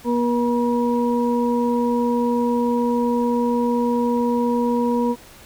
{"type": "harmonic tone", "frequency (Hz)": 240, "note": "B3", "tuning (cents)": -49, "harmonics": [1, 2, 4], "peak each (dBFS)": [-19, -22, -25], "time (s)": [0.04, 5.16], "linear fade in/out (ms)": 50, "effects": ["pink hiss -45 dBFS RMS until 5.45 s"]}